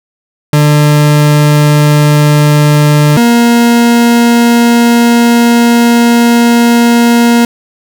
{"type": "tone pair in turn", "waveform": "40% pulse", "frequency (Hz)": [148.6, 235.9], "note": ["D3", "A#3"], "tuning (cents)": [21, 21], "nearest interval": "minor sixth", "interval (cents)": 800, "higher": "second", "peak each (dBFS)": -3, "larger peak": "neither", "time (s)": [[0.53, 3.17], [3.17, 7.45]], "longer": "second", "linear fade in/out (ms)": 2, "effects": []}